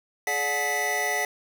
square tone cluster, 423.4 / 584 / 728 / 857 / 1978 Hz, G#4 / D5 / F#5 / A5 / B6, +33 / -10 / -28 / -46 / +2 cents, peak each -35 / -36 / -31 / -36 / -27 dBFS, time 0.27-1.25 s, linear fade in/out 2 ms, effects none

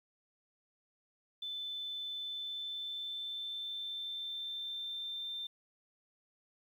sine tone with pitch glide, 3520 to 3579 Hz, A7 to A7, 0 to +29 cents, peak -38 dBFS, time 1.42-5.47 s, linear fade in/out 5 ms, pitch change +29 cents, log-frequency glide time 2.23-5.31 s, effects 11-bit

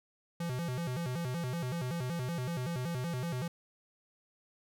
square tone with vibrato, 146.5 Hz, D3, 4 cents flat, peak -34 dBFS, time 0.4-3.48 s, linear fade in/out 5 ms, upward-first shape square, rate 5.3 Hz, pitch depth 260 cents each way, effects none

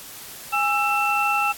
sine tone cluster, 821 / 1328 / 2680 Hz, G#5 / E6 / E7, -20 / +12 / +28 cents, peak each -23 dBFS, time 0.52-1.53 s, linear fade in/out 20 ms, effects white hiss -39 dBFS RMS until 1.57 s + AAC 64 kbps

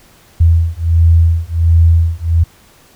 sine beating tone pair, 82.41 / 83.81 Hz, E2 / E2, 0 / +29 cents, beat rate 1.4 Hz, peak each -10 dBFS, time 0.4-2.44 s, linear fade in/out 10 ms, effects pink hiss -46 dBFS RMS until 2.95 s

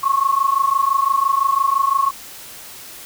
sine tone pair together, 1082.8 / 1108.7 Hz, C#6 / C#6, -41 / 0 cents, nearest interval unison, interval 41 cents, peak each -17 dBFS, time 0.03-2.11 s, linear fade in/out 10 ms, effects white hiss -37 dBFS RMS until 3.05 s

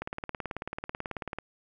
click train, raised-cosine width 0.5 ms, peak -19 dBFS, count 26, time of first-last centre 0.02-1.386 s, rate 18.3 Hz, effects none

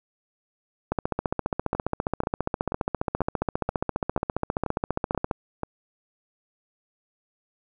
two click trains, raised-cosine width 1 ms, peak -14 / -10 dBFS, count 9 / 66, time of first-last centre 1.75-5.633 / 0.92-5.312 s, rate 2.06 / 14.8 Hz, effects none

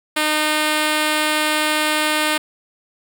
5% pulse tone, 305.8 Hz, D#4, 30 cents flat, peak -5 dBFS, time 0.16-2.38 s, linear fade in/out 10 ms, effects none

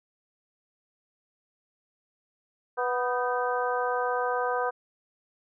harmonic tone with a mistuned harmonic, 246.9 Hz, B3, in tune, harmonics 2 / 3 / 4 / 5 / 6, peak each -29 / -31 / -32 / -33 / -34 dBFS, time 2.77-4.71 s, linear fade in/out 20 ms, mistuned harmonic 6, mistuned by +69 cents, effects none

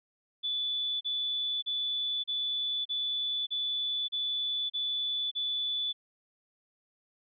sine tone bursts, 3470 Hz, A7, 25 cents flat, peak -29 dBFS, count 9, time 0.43-5.93 s, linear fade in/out 20 ms, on 580 ms, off 35 ms, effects none

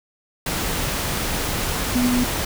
sine tone in noise, 246.9 Hz, B3, in tune, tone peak -17 dBFS, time 1.95-2.24 s, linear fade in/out 5 ms, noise pink, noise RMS -24 dBFS, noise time 0.46-2.45 s, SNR +4 dB, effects none

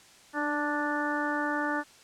harmonic tone with a mistuned harmonic, 293.7 Hz, D4, in tune, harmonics 1 / 2 / 3 / 4 / 5 / 6, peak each -32 / -36 / -34 / -36 / -34 / -35 dBFS, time 0.33-1.84 s, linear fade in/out 50 ms, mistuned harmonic 1, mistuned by +19 cents, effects white hiss -55 dBFS RMS until 2.03 s + low-pass 8000 Hz 12 dB/octave

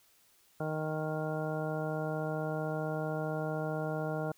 harmonic tone, 155.56 Hz, D#3, in tune, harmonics 1 / 2 / 3 / 4 / 5 / 6 / 7 / 9, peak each -36 / -41 / -39 / -38 / -42 / -51 / -49 / -44 dBFS, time 0.6-4.32 s, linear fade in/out 5 ms, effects white hiss -66 dBFS RMS until 4.37 s

